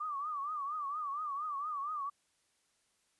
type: tone with vibrato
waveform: sine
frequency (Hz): 1174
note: D6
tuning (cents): -1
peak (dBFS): -35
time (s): 0-2.1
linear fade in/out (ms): 10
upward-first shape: triangle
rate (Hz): 4.3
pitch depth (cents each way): 140
effects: white hiss -75 dBFS RMS until 3.19 s + resampled to 24000 Hz